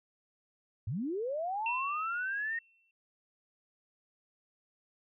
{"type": "linear sweep", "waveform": "sine", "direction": "up", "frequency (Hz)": [88, 1872], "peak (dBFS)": -32, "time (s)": [0.87, 2.59], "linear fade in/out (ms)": 5}
{"type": "tone with exponential decay", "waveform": "sine", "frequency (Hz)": 2698, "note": "E7", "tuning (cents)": 40, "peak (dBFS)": -31, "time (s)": [1.66, 2.91], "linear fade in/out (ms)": 2, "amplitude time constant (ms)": 270}
{"effects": []}